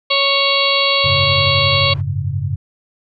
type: harmonic tone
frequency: 554.4 Hz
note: C#5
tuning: in tune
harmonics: 1 / 2 / 4 / 5 / 6 / 7 / 8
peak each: -20 / -20 / -20 / -20 / -20 / -20 / -20 dBFS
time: 0.1-1.94 s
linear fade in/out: 10 ms
type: chord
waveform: sine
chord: F# suspended second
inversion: none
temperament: equal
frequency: 92.5 / 103.83 / 138.59 Hz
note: F#2 / G#2 / C#3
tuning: 0 / 0 / 0 cents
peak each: -22 / -22 / -21 dBFS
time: 1.04-2.56 s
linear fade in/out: 10 ms
type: low-pass noise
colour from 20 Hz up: pink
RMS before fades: -38 dBFS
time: 1.05-2.02 s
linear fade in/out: 20 ms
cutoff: 1600 Hz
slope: 12 dB/octave
effects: none